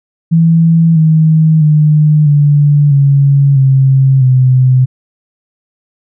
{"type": "tone with pitch steps", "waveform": "sine", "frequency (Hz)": [164.81, 158.19, 151.83, 145.73, 139.87, 134.25, 128.86], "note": ["E3", "D#3", "D#3", "D3", "C#3", "C3", "C3"], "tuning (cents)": [0, 29, -42, -13, 16, 45, -26], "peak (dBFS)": -4, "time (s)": [0.31, 4.86], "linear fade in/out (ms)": 20, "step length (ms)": 650, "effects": []}